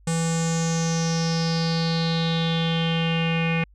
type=tone with low-pass filter sweep; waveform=square; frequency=164.81 Hz; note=E3; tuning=in tune; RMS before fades=-23 dBFS; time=0.07-3.64 s; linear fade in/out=5 ms; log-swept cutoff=8200 to 2400 Hz; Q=6.5; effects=added 50 Hz sine -50 dBFS peak until 3.74 s